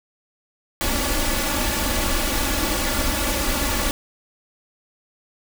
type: noise with comb filter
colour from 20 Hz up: pink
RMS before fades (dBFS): -22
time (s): 0.81-3.91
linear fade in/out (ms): 0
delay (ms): 3.5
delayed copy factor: +1
effects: none